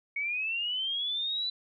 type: linear sweep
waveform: sine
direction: up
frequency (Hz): 2217 to 4004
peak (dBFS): -29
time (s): 0.16-1.5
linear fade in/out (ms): 5
effects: none